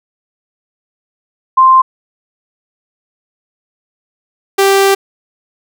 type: tone pair in turn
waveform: sine / sawtooth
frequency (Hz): 1046.5 / 392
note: C6 / G4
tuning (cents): 0 / 0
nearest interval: octave + perfect fourth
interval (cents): 1700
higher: first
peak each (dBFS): -3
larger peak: neither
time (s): 1.57-1.82 / 4.58-4.95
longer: second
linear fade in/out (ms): 10
effects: none